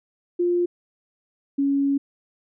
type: tone pair in turn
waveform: sine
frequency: 351 / 278.6 Hz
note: F4 / C#4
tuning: +9 / +9 cents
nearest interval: major third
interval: 400 cents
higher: first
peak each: -18 dBFS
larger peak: neither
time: 0.39-0.66 / 1.58-1.98 s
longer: second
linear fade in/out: 10 ms
effects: none